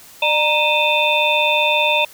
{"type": "tone cluster", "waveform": "sine", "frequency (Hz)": [599, 932, 2501, 2656, 3578], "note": ["D5", "A#5", "D#7", "E7", "A7"], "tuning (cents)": [34, -1, 8, 12, 28], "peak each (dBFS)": -20, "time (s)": [0.22, 2.05], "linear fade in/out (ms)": 5, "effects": ["white hiss -43 dBFS RMS until 2.13 s"]}